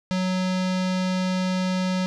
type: tone with low-pass filter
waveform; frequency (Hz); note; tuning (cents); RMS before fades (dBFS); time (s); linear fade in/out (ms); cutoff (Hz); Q
square; 185; F#3; 0; -24; 0.11-2.06; 0; 5100; 1.6
effects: none